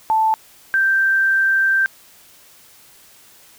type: tone pair in turn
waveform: sine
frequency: 880 / 1568 Hz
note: A5 / G6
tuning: 0 / 0 cents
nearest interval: minor seventh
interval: 1000 cents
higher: second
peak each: -13 dBFS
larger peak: neither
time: 0.1-0.34 / 0.74-1.86 s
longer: second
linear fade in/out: 0 ms
effects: white hiss -48 dBFS RMS until 3.58 s